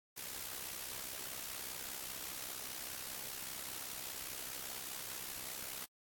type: noise with amplitude modulation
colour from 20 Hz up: white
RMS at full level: -42 dBFS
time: 0.16-5.86 s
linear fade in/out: 20 ms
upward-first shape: sine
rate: 65 Hz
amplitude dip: 60%
effects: AAC 64 kbps